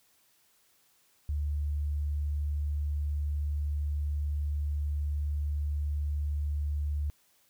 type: tone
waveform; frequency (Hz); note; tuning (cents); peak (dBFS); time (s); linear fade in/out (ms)
sine; 73.42; D2; 0; -28; 1.29-7.1; 0
effects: white hiss -67 dBFS RMS until 7.49 s